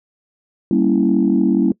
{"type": "chord", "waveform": "sine", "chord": "G diminished seventh", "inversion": "none", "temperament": "equal", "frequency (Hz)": [196, 233.1, 277.2, 329.6], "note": ["G3", "Bb3", "Db4", "Fb4"], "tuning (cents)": [0, 0, 0, 0], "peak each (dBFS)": -17, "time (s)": [0.71, 1.72], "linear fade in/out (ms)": 2, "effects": ["noise-tail reverb RT60 0.1 s tail -23 dB re dry", "tanh soft clip ceiling -4 dBFS"]}